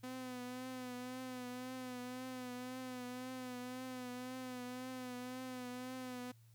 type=tone with vibrato; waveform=sawtooth; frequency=252.6 Hz; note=B3; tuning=39 cents sharp; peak=-40 dBFS; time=0.03-6.32 s; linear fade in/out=10 ms; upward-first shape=triangle; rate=1.9 Hz; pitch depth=44 cents each way; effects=added 114 Hz sine -61 dBFS peak until 6.54 s + white hiss -74 dBFS RMS until 6.54 s